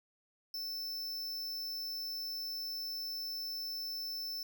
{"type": "tone", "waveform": "square", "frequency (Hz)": 5300, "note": "E8", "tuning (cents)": 9, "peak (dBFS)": -38, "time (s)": [0.54, 4.43], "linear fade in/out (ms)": 2, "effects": []}